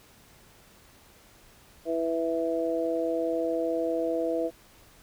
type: harmonic tone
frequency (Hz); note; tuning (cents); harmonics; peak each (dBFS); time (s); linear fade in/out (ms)
164.81; E3; 0; 2 / 3 / 4; -30 / -29 / -30; 1.85-4.51; 50
effects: pink hiss -56 dBFS RMS until 5.02 s